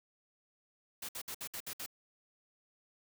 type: noise bursts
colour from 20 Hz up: white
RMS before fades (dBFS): -42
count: 7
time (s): 1.02-1.862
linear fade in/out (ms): 5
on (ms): 68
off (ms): 61
effects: none